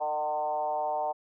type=tone with frequency modulation; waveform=sine; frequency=756 Hz; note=F#5; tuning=37 cents sharp; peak=-27 dBFS; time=0-1.13 s; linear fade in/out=20 ms; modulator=150 Hz; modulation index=1.2; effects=none